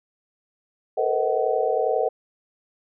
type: tone cluster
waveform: sine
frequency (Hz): 439.7 / 469.7 / 512 / 633 / 752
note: A4 / A#4 / C5 / D#5 / F#5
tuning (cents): -1 / +13 / -38 / +30 / +28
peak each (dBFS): -26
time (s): 0.97-2.09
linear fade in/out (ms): 10
effects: none